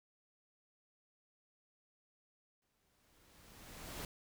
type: noise with exponential growth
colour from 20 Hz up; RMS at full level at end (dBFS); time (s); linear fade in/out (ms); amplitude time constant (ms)
pink; -44; 2.62-4.05; 2; 310
effects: none